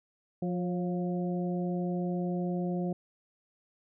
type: harmonic tone with a mistuned harmonic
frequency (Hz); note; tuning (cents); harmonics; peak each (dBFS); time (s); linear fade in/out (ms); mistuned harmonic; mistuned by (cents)
177.3; F3; +26; 1 / 2 / 3 / 4; -30 / -36 / -40 / -42; 0.42-2.93; 5; 3; +36
effects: none